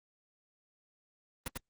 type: noise with echo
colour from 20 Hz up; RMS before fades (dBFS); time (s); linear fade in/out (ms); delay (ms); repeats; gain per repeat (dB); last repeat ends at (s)
pink; -36; 1.46-1.48; 2; 95; 1; -2; 1.575
effects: Opus 32 kbps